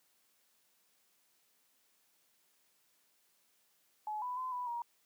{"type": "tone with pitch steps", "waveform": "sine", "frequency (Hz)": [851, 993, 1023, 989, 947], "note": ["G#5", "B5", "C6", "B5", "A#5"], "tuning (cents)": [42, 9, -39, 2, 27], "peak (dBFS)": -36, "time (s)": [4.07, 4.82], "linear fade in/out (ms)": 2, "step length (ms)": 150, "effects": ["white hiss -73 dBFS RMS until 5.05 s", "high-pass 150 Hz 12 dB/octave"]}